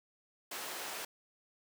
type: high-pass noise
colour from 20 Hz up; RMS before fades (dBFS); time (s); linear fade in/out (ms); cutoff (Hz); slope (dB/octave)
pink; -42; 0.51-1.05; 5; 520; 12
effects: none